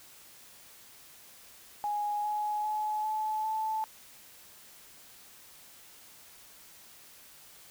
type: tone with pitch steps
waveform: sine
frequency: 830.6 / 841.2 / 852 / 862.9 / 873.9 Hz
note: G#5 / G#5 / G#5 / A5 / A5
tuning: 0 / +22 / +44 / -34 / -12 cents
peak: -29 dBFS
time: 1.84-3.84 s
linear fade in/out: 0 ms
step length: 400 ms
effects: white hiss -54 dBFS RMS until 7.7 s